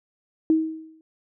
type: tone with exponential decay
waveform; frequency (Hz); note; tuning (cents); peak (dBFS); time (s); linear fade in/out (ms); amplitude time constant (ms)
sine; 318.4; D#4; +40; -13; 0.5-1.01; 1; 110
effects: none